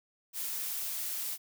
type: noise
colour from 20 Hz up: blue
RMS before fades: -36 dBFS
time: 0.33-1.38 s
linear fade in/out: 50 ms
effects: none